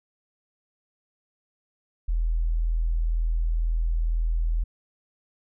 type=tone; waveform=sine; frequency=41.02 Hz; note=E1; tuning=8 cents flat; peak=-21 dBFS; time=2.08-4.64 s; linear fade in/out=10 ms; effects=none